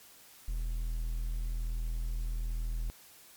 triangle tone, 40.58 Hz, E1, 26 cents flat, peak -29 dBFS, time 0.48-2.9 s, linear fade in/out 0 ms, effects white hiss -56 dBFS RMS until 3.36 s + MP3 96 kbps

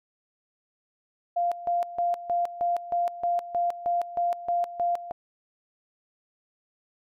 sine tone with tremolo, 696 Hz, F5, 6 cents flat, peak -22 dBFS, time 1.36-5.12 s, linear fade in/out 10 ms, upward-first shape square, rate 3.2 Hz, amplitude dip 80%, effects none

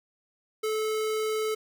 square tone, 434.2 Hz, A4, 23 cents flat, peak -27 dBFS, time 0.63-1.55 s, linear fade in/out 10 ms, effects none

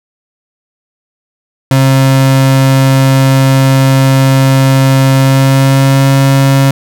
35% pulse tone with pitch glide, 134.1 to 136.37 Hz, C3 to C#3, +43 to -28 cents, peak -3 dBFS, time 1.71-6.71 s, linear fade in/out 2 ms, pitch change +29 cents, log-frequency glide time 5.18-6.14 s, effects none

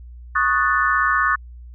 sine chord, D# half-diminished seventh, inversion third, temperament equal, 1108.7 / 1244.5 / 1480 / 1760 Hz, C#6 / D#6 / F#6 / A6, 0 / 0 / 0 / 0 cents, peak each -21 dBFS, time 0.35-1.36 s, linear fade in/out 10 ms, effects added 60 Hz sine -36 dBFS peak until 1.74 s

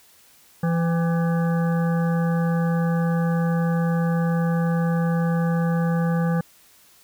harmonic tone with a mistuned harmonic, 168.4 Hz, E3, 37 cents sharp, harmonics 1 / 3 / 5 / 7 / 9 / 10, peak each -19 / -29 / -33 / -36 / -38 / -39 dBFS, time 0.63-6.41 s, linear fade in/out 5 ms, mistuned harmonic 5, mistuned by -64 cents, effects white hiss -54 dBFS RMS until 7.03 s

